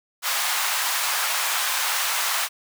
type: high-pass noise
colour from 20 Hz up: pink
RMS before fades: -24 dBFS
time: 0.22-2.49 s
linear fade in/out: 50 ms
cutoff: 850 Hz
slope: 24 dB/octave
effects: none